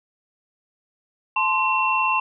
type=tone cluster; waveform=sine; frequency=867 / 1043 / 2715 Hz; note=A5 / C6 / F7; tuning=-26 / -6 / -50 cents; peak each=-25 / -21 / -22 dBFS; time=1.36-2.2 s; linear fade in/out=5 ms; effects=none